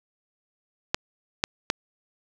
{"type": "clicks", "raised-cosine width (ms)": 0.2, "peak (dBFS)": -4, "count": 3, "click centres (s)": [0.945, 1.439, 1.701], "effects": []}